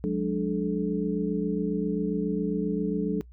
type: tone cluster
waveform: sine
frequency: 179.9 / 207.3 / 293.4 / 430.8 Hz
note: F#3 / G#3 / D4 / A4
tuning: -48 / -3 / -2 / -37 cents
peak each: -29 / -31 / -30 / -31 dBFS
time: 0.04-3.21 s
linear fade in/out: 0 ms
effects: noise-tail reverb RT60 0.1 s tail -22 dB re dry + added 60 Hz sine -46 dBFS peak until 3.32 s